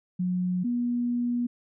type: tone pair in turn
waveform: sine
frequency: 181 / 241.6 Hz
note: F#3 / B3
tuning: -38 / -38 cents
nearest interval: perfect fourth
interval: 500 cents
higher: second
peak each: -24 dBFS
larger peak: neither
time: 0.19-0.64 / 0.64-1.47 s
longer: second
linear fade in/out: 10 ms
effects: none